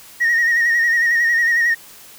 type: tone with vibrato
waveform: sine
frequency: 1872 Hz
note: A#6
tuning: 7 cents sharp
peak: -11 dBFS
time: 0.2-1.75 s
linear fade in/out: 20 ms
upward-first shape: sine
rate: 11 Hz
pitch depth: 46 cents each way
effects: tanh soft clip ceiling -11 dBFS + white hiss -42 dBFS RMS until 2.18 s